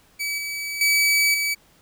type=tone with level steps; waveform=sawtooth; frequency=2288 Hz; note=D7; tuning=46 cents flat; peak=-21 / -24 / -13 / -18 dBFS; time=0.19-1.55 s; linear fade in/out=20 ms; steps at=0.38 / 0.81 / 1.34 s; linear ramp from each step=2 ms; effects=pink hiss -57 dBFS RMS until 1.81 s